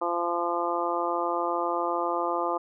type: harmonic tone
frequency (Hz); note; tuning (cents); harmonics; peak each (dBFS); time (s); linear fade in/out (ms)
172.5; F3; -21; 2 / 3 / 4 / 5 / 6 / 7; -32 / -32 / -32 / -32 / -32 / -32; 0.01-2.58; 10
effects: none